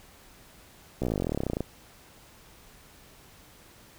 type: slowing click train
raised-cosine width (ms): 2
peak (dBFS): -15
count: 25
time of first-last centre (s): 1.02-1.606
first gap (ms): 15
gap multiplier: 1.04
effects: pink hiss -54 dBFS RMS until 3.98 s